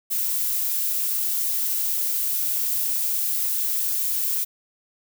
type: noise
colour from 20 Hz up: violet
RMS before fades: -24 dBFS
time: 0.1-4.45 s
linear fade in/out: 20 ms
effects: none